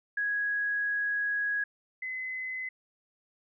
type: tone pair in turn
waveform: sine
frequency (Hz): 1661.2 / 2034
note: G#6 / C7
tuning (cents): 0 / -50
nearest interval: major third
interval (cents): 350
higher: second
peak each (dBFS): -27 / -33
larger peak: first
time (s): 0.17-1.64 / 2.02-2.69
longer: first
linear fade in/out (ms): 5
effects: none